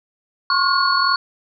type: tone cluster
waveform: sine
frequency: 1068 / 1110 / 1427 / 4408 Hz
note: C6 / C#6 / F6 / C#8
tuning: +35 / +2 / +37 / -11 cents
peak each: -20 dBFS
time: 0.5-1.16 s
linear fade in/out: 2 ms
effects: none